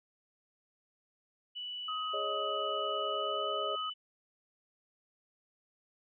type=tone with pitch glide; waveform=sine; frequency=2960 to 2987 Hz; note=F#7 to F#7; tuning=0 to +16 cents; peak=-38 dBFS; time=1.55-3.94 s; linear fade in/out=20 ms; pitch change=+16 cents; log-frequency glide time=3.11-3.45 s
type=tone; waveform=sine; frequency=1260 Hz; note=D#6; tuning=21 cents sharp; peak=-35 dBFS; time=1.88-3.9 s; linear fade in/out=5 ms
type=chord; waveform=sine; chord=Ab suspended fourth; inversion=none; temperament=just; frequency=415.3 / 553.7 / 623 Hz; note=Ab4 / Db5 / Eb5; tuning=0 / -2 / +2 cents; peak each=-40 / -40 / -38 dBFS; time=2.13-3.76 s; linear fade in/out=10 ms
effects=none